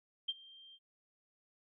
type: tone with ADSR envelope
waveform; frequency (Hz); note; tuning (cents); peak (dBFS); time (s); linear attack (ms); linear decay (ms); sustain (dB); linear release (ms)
sine; 3169; G7; +18; -31; 0.28-0.79; 11; 36; -23; 48
effects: none